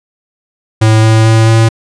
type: tone with pitch steps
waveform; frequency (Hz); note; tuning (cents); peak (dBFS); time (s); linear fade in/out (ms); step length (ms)
square; 110 / 110.96 / 111.92 / 112.9; A2 / A2 / A2 / A2; 0 / +15 / +30 / +45; -5; 0.81-1.69; 10; 220
effects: resampled to 22050 Hz